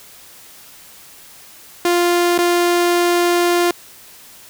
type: tone with dropouts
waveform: sawtooth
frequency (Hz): 349.2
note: F4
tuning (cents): 0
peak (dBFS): -9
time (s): 1.85-3.71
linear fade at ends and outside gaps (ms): 2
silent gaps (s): 2.379-2.387
effects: white hiss -42 dBFS RMS until 4.49 s